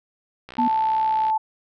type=click train; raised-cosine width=0.3 ms; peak=-22 dBFS; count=52; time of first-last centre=0.49-1.3 s; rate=63 Hz
type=tone; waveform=sine; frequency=243.2 Hz; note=B3; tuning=26 cents flat; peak=-21 dBFS; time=0.58-0.68 s; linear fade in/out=5 ms
type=tone with pitch glide; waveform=sine; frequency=880 to 874.9 Hz; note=A5 to A5; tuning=0 to -10 cents; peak=-18 dBFS; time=0.58-1.38 s; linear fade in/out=10 ms; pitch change=-10 cents; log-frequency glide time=0.84-1.17 s
effects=none